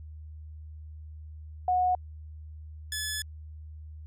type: tone pair in turn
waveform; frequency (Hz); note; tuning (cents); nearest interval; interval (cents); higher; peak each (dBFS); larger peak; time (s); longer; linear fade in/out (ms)
sine / 10% pulse; 730 / 1718.3; F#5 / A6; -24 / -42; octave + minor third; 1482; second; -22; neither; 1.68-1.95 / 2.92-3.22; second; 2
effects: added 77 Hz sine -41 dBFS peak until 4.06 s